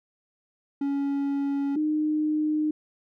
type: tone pair in turn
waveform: triangle / sine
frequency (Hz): 280 / 305.6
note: C#4 / D#4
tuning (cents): +18 / -31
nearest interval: major second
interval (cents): 151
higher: second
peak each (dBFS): -22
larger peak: neither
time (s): 0.81-1.76 / 1.76-2.71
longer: neither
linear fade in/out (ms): 5
effects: none